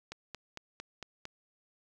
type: click train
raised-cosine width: 0.2 ms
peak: -24 dBFS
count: 6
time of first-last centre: 0.12-1.254 s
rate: 4.41 Hz
effects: none